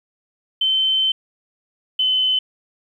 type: tone pair in turn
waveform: sine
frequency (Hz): 3082 / 3041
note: G7 / F#7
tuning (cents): -30 / +47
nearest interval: unison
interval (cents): 23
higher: first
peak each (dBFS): -15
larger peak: neither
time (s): 0.61-1.12 / 1.99-2.39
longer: first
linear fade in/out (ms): 5
effects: 9-bit